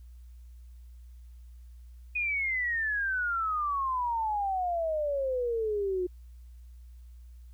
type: exponential sweep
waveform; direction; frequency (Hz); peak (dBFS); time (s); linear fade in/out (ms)
sine; down; 2491 to 355.4; -27; 2.15-6.07; 10
effects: added 60 Hz sine -46 dBFS peak until 7.53 s + white hiss -72 dBFS RMS until 7.53 s